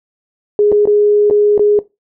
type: tone with dropouts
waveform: sine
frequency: 415.3 Hz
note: G#4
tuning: in tune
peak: -7 dBFS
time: 0.59-1.79 s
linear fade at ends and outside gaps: 1 ms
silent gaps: 0.718-0.724 / 0.855-0.873 / 1.3-1.309 / 1.578-1.594 s
effects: noise-tail reverb RT60 0.2 s tail -17 dB re dry